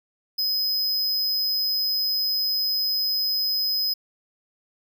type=tone; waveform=square; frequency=5050 Hz; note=D#8; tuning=25 cents sharp; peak=-22 dBFS; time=0.38-3.94 s; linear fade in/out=10 ms; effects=none